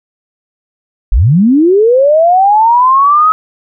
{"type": "linear sweep", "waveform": "sine", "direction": "up", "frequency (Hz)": [34.65, 1283], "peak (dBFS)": -4, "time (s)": [1.12, 3.32], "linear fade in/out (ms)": 0, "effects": []}